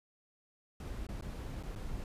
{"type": "noise with dropouts", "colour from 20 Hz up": "brown", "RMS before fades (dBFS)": -41, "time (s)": [0.8, 2.04], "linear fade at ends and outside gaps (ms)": 2, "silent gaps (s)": [[1.068, 1.088], [1.211, 1.223], [1.628, 1.634], [1.752, 1.759]], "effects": ["resampled to 32000 Hz"]}